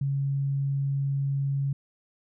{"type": "tone", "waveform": "sine", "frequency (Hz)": 138.59, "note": "C#3", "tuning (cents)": 0, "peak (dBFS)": -24, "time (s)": [0.01, 1.73], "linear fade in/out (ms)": 5, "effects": []}